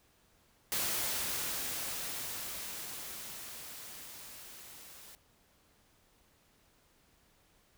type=noise with level ramp; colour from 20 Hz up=white; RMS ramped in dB=-33 to -53 dBFS; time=0.72-5.15 s; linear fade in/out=0 ms; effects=pink hiss -68 dBFS RMS until 7.77 s